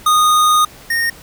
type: tone pair in turn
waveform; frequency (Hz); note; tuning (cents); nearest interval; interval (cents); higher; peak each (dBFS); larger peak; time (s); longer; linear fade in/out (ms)
square; 1234 / 1848.9; D#6 / A#6; -15 / -15; perfect fifth; 700; second; -10 / -15; first; 0.06-0.65 / 0.9-1.1; first; 5
effects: pink hiss -40 dBFS RMS until 1.22 s